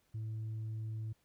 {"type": "tone", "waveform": "sine", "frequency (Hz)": 110, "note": "A2", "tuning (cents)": 0, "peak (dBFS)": -35, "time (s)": [0.14, 1.13], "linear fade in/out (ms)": 10, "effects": ["tanh soft clip ceiling -36 dBFS", "pink hiss -75 dBFS RMS until 1.24 s"]}